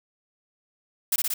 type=noise with echo; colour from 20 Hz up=blue; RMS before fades=-22 dBFS; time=1.12-1.16 s; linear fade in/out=5 ms; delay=60 ms; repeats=3; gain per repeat=-2 dB; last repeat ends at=1.34 s; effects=none